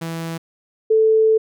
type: tone pair in turn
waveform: sawtooth / sine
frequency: 164.81 / 440 Hz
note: E3 / A4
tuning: 0 / 0 cents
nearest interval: octave + perfect fourth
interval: 1700 cents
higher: second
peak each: -21 / -11 dBFS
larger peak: second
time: 0.01-0.38 / 0.9-1.38 s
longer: second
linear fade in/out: 10 ms
effects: none